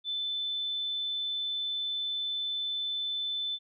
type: tone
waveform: sine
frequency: 3520 Hz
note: A7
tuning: in tune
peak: -30 dBFS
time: 0.04-3.59 s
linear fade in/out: 50 ms
effects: none